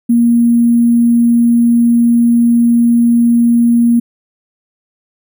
sine tone with sample-and-hold, 235.7 Hz, A#3, 19 cents sharp, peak -6 dBFS, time 0.09-4 s, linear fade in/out 10 ms, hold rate 11025 Hz, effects none

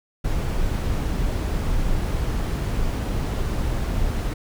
brown noise, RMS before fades -23 dBFS, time 0.24-4.34 s, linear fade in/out 10 ms, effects none

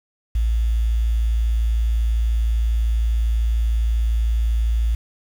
sine tone with quantisation, 56.4 Hz, A1, 44 cents sharp, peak -16 dBFS, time 0.35-4.95 s, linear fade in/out 5 ms, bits 7, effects none

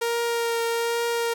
sawtooth tone with vibrato, 466.2 Hz, A#4, in tune, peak -19 dBFS, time 0.01-1.34 s, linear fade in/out 10 ms, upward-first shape triangle, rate 1.2 Hz, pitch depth 15 cents each way, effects none

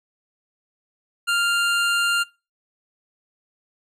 25% pulse tone, 1396.9 Hz, F6, in tune, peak -15 dBFS, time 1.27-2.24 s, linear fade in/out 20 ms, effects noise-tail reverb RT60 0.3 s tail -23 dB re dry + low-pass 11000 Hz 12 dB/octave

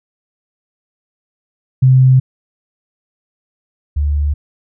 sine tone pair in turn, 130 / 72.96 Hz, C3 / D2, -11 / -11 cents, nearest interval minor seventh, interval 1000 cents, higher first, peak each -5 / -12 dBFS, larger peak first, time 1.82-2.2 / 3.96-4.34 s, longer neither, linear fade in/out 10 ms, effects none

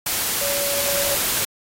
sine tone in noise, 565 Hz, C#5, 33 cents sharp, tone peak -25 dBFS, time 0.41-1.15 s, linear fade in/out 5 ms, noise white, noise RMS -22 dBFS, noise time 0.06-1.45 s, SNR -6 dB, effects AAC 48 kbps

